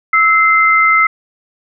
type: tone pair together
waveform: sine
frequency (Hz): 1307.2 / 2075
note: E6 / C7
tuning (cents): -15 / -15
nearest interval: minor sixth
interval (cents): 800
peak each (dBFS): -10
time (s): 0.13-1.07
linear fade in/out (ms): 5
effects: none